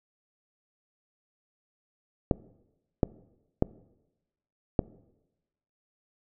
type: clicks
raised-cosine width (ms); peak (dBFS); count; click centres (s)
2; -8; 4; 2.312 / 3.032 / 3.624 / 4.792
effects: noise-tail reverb RT60 1.0 s tail -21 dB re dry